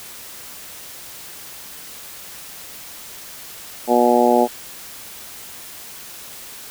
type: harmonic tone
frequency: 121.1 Hz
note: B2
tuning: 34 cents flat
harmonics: 2 / 3 / 4 / 5 / 6 / 7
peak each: -19 / -19 / -19 / -19 / -19 / -19 dBFS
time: 3.87-4.48 s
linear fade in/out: 50 ms
effects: white hiss -37 dBFS RMS until 6.7 s